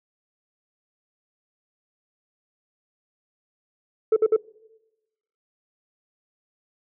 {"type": "tone bursts", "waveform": "sine", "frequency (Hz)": 440, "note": "A4", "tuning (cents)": 0, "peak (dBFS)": -12, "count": 3, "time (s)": [4.12, 4.364], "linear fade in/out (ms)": 5, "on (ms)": 44, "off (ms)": 56, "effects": ["noise-tail reverb RT60 1.0 s tail -23 dB re dry", "tanh soft clip ceiling -13 dBFS"]}